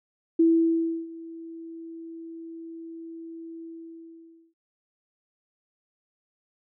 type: tone with ADSR envelope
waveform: sine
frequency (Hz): 329.6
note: E4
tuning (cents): 0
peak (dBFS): -15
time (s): 0.39-4.54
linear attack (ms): 8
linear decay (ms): 670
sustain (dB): -22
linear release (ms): 910
effects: none